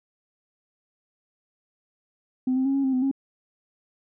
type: tone with pitch steps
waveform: sine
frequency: 256.5 / 261.4 / 272.4 / 275 / 264.6 / 255 / 271.6 Hz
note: C4 / C4 / C#4 / C#4 / C4 / C4 / C#4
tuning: -34 / -1 / -30 / -14 / +20 / -44 / -35 cents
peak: -19 dBFS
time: 2.47-3.114 s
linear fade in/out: 5 ms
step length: 92 ms
effects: tanh soft clip ceiling -17 dBFS